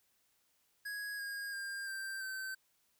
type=tone with pitch steps; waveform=square; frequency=1661.2 / 1630.8 / 1600.9 / 1571.6 / 1542.8 Hz; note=G#6 / G#6 / G6 / G6 / G6; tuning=0 / -32 / +36 / +4 / -28 cents; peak=-40 dBFS; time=0.85-2.55 s; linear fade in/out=10 ms; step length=340 ms; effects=white hiss -75 dBFS RMS until 2.99 s